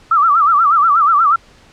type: tone with vibrato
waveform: sine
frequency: 1248 Hz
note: D#6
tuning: 5 cents sharp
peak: -8 dBFS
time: 0.11-1.36 s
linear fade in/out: 5 ms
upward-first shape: sine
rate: 8.3 Hz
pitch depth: 160 cents each way
effects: pink hiss -46 dBFS RMS until 1.72 s + low-pass 6000 Hz 12 dB/octave